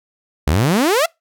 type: exponential sweep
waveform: sawtooth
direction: up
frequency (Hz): 66 to 701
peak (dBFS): -9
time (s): 0.47-1.06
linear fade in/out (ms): 5
effects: noise-tail reverb RT60 0.2 s tail -26 dB re dry